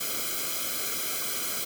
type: noise with comb filter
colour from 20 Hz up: white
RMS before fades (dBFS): -31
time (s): 0-1.65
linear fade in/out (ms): 10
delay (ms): 1.1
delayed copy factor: -0.9
effects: none